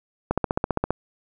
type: click train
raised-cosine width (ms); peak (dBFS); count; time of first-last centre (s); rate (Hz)
1; -7; 10; 0.31-0.906; 15.1
effects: none